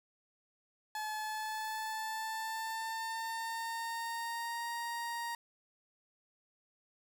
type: tone with pitch glide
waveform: 30% pulse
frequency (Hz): 859 to 936.7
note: A5 to A#5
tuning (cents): -42 to +8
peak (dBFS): -34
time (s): 0.95-5.35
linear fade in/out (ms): 2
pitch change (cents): +150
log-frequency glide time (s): 1.14-4.69
effects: none